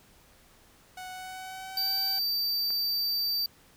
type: tone with pitch glide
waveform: sawtooth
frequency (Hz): 740 to 770.1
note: F#5 to G5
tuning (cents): 0 to -31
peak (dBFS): -35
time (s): 0.97-2.19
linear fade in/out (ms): 5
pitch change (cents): +69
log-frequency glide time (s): 1.11-1.95
type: tone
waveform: square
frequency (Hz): 4645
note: D8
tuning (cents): -20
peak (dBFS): -27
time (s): 1.77-3.46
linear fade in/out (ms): 2
type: click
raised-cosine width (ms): 0.5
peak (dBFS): -31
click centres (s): 2.705
effects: pink hiss -59 dBFS RMS until 3.76 s